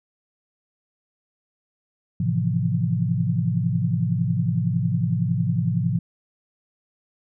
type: chord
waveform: sine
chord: F major seventh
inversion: first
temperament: just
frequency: 109.13 / 130.96 / 163.7 / 174.61 Hz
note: A2 / C3 / E3 / F3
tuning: -14 / +2 / -12 / 0 cents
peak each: -25 dBFS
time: 2.2-5.99 s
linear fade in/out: 5 ms
effects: none